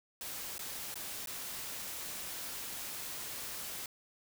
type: noise with dropouts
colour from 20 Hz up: white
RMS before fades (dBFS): -42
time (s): 0.21-3.86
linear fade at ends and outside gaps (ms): 1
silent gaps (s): 0.581-0.592 / 0.942-0.956 / 1.259-1.272
effects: none